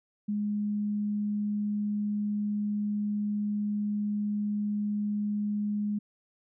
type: tone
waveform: sine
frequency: 207.7 Hz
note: G#3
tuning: in tune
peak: -27 dBFS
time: 0.28-5.99 s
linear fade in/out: 10 ms
effects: none